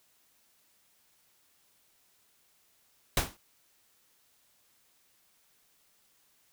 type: noise with exponential decay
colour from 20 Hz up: pink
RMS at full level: -23 dBFS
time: 3.17-3.37 s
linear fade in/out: 2 ms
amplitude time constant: 42 ms
effects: white hiss -68 dBFS RMS until 6.52 s